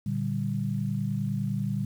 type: chord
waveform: sine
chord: G minor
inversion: first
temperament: equal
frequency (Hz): 116.54 / 146.83 / 196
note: Bb2 / D3 / G3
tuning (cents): 0 / 0 / 0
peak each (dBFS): -31 / -31 / -30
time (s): 0.06-1.85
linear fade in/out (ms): 5
effects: 9-bit